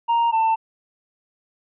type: tone pair in turn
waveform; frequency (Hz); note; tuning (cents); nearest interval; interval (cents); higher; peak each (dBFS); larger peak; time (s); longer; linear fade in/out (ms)
triangle; 932.3 / 893.2; A#5 / A5; 0 / +26; minor second; 74; first; -14; neither; 0.08-0.32 / 0.32-0.56; neither; 20
effects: resampled to 8000 Hz